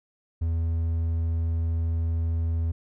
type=tone; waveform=triangle; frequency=82.41 Hz; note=E2; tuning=in tune; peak=-21 dBFS; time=0.41-2.72 s; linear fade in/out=10 ms; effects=none